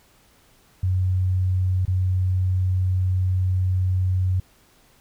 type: tone with dropouts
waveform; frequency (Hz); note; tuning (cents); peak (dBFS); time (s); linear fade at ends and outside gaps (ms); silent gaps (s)
sine; 92.5; F#2; 0; -18; 0.83-4.4; 5; 1.853-1.878
effects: pink hiss -57 dBFS RMS until 5 s